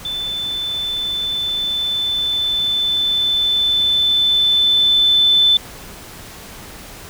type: tone with level ramp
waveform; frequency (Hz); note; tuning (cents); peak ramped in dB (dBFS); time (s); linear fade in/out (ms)
sine; 3520; A7; 0; -21 to -9; 0.05-5.57; 2
effects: pink hiss -36 dBFS RMS until 7.09 s